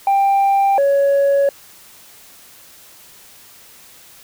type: tone pair in turn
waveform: sine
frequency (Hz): 790 / 558.6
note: G5 / C#5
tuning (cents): +13 / +13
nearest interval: tritone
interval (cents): 600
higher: first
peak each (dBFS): -9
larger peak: neither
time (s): 0.07-0.78 / 0.78-1.49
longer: neither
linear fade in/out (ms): 2
effects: tanh soft clip ceiling -10 dBFS + white hiss -44 dBFS RMS until 4.23 s